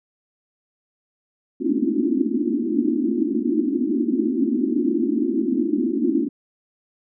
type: band-pass noise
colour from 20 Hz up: white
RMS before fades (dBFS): -21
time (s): 1.6-6.29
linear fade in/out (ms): 10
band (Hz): 220 to 350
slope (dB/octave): 96
effects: none